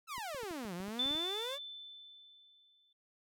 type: exponential two-way sweep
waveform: sawtooth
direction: down then up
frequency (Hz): 1368 to 169 to 588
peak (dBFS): -36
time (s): 0.07-1.59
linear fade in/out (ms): 50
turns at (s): 0.74
type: clicks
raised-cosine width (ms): 3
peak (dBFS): -39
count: 10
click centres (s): 0.181 / 0.347 / 0.433 / 0.51 / 0.651 / 0.803 / 0.883 / 1.059 / 1.11 / 1.152
type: tone with exponential decay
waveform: sine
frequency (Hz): 3524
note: A7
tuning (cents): +2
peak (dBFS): -30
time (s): 0.99-2.93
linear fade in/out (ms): 5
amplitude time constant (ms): 420
effects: none